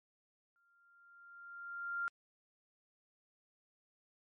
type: tone with exponential growth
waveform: sine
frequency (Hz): 1393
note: F6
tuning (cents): -5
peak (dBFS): -33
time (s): 0.56-2.08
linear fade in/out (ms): 0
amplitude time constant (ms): 330
effects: MP3 48 kbps